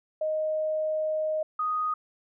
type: tone pair in turn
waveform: sine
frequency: 622.3 / 1244.6 Hz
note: D#5 / D#6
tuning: 0 / 0 cents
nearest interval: octave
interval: 1200 cents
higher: second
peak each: -25 dBFS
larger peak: neither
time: 0.21-1.43 / 1.59-1.94 s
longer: first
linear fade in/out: 5 ms
effects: none